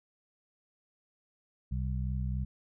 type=harmonic tone; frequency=63.7 Hz; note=C2; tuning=46 cents flat; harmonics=1 / 2 / 3; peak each=-32 / -35 / -40 dBFS; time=1.71-2.45 s; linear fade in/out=10 ms; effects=none